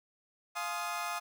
30% pulse chord, F minor seventh, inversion none, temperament equal with one note detuned, 698.5 / 848.6 / 1046.5 / 1244.5 Hz, F5 / Ab5 / C6 / Eb6, 0 / +37 / 0 / 0 cents, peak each -37 / -39 / -40 / -35 dBFS, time 0.55-1.2 s, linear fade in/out 20 ms, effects none

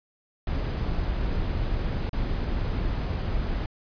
brown noise with dropouts, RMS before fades -27 dBFS, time 0.47-3.66 s, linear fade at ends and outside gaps 2 ms, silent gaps 2.094-2.131 s, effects resampled to 11025 Hz

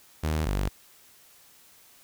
sawtooth tone pair in turn, 77.78 / 48.92 Hz, D#2 / G1, 0 / -3 cents, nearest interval minor sixth, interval 803 cents, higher first, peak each -21 dBFS, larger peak neither, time 0.23-0.46 / 0.46-0.69 s, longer neither, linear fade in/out 10 ms, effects white hiss -56 dBFS RMS until 2.03 s

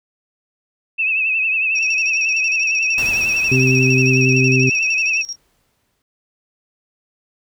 sine tone with vibrato, 2596 Hz, E7, 27 cents flat, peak -15 dBFS, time 0.98-5.23 s, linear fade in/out 20 ms, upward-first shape triangle, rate 11 Hz, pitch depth 74 cents each way
sine tone with tremolo, 5600 Hz, F8, 4 cents sharp, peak -23 dBFS, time 1.75-5.36 s, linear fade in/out 10 ms, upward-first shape square, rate 13 Hz, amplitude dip 80%
pink noise with exponential decay, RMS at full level -29 dBFS, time 2.98-6.02 s, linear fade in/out 1 ms, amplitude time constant 660 ms
harmonic tone, 130 Hz, C3, 11 cents flat, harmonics 1 / 2 / 3, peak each -15 / -18 / -20 dBFS, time 3.51-4.7 s, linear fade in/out 10 ms
effects none

